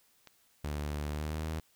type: click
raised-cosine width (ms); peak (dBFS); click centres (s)
0.2; -32; 0.273
type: tone with pitch glide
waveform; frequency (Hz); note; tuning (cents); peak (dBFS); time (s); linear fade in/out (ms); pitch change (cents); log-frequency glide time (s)
sawtooth; 73.9 to 79.2; D2 to D#2; +11 to +31; -30; 0.64-1.6; 5; +120; 1.06-1.48
effects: white hiss -68 dBFS RMS until 1.75 s